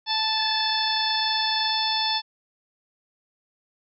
harmonic tone, 878 Hz, A5, 4 cents flat, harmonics 1 / 2 / 3 / 4 / 5 / 6, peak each -27 / -34 / -35 / -27 / -28 / -29 dBFS, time 0.06-2.22 s, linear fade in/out 50 ms
sine tone with pitch glide, 1722 to 1733 Hz, A6 to A6, -38 to -27 cents, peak -34 dBFS, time 0.35-1.73 s, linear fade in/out 50 ms, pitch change +11 cents, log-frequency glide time 0.79-1.29 s
effects none

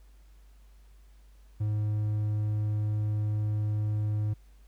triangle tone, 105.8 Hz, G#2, 33 cents sharp, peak -24 dBFS, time 1.6-4.34 s, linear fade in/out 10 ms, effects added 50 Hz sine -52 dBFS peak until 4.67 s + pink hiss -68 dBFS RMS until 4.67 s

